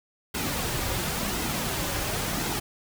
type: noise with flanger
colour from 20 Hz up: pink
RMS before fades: -29 dBFS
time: 0.34-2.6 s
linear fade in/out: 10 ms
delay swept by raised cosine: 1.7 to 4.6 ms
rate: 0.94 Hz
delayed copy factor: -0.5
effects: none